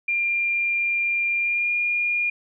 sine tone with pitch glide, 2392 to 2420 Hz, D7 to D#7, +31 to -49 cents, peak -20 dBFS, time 0.08-2.3 s, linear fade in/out 5 ms, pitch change +20 cents, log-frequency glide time 1.41-1.71 s, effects none

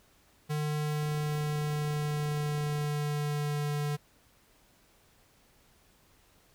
square tone with pitch glide, 150.4 to 147.05 Hz, D3 to D3, +42 to +3 cents, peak -30 dBFS, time 0.49-3.97 s, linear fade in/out 20 ms, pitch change -39 cents, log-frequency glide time 0.8-3.72 s
click train, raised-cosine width 2 ms, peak -36 dBFS, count 63, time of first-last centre 1.03-2.843 s, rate 34.2 Hz
effects pink hiss -64 dBFS RMS until 6.54 s

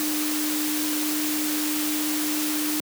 sine tone in noise, 303 Hz, D#4, 46 cents flat, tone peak -25 dBFS, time 0-2.8 s, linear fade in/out 0 ms, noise white, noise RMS -28 dBFS, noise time 0-2.8 s, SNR 0 dB, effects high-pass 200 Hz 12 dB/octave

